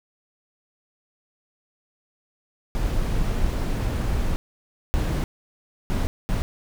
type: noise bursts at uneven times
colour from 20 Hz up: brown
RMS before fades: -23 dBFS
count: 4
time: 2.75-4.36 / 4.94-5.24 / 5.9-6.07 / 6.29-6.42 s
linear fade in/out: 0 ms
effects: none